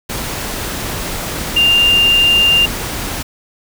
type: tone in noise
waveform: sine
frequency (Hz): 2796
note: F7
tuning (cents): +1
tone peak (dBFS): -8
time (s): 1.56-2.66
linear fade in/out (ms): 10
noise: pink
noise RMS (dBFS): -22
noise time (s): 0.09-3.23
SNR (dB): +11
effects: none